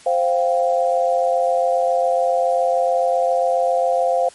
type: chord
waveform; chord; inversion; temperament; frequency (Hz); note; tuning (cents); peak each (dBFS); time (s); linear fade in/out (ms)
sine; C suspended fourth; none; just; 523.3 / 697.7 / 784.9; C5 / F5 / G5; 0 / -2 / +2; -18 / -18 / -24; 0.06-4.29; 5
effects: white hiss -45 dBFS RMS until 4.34 s + MP3 48 kbps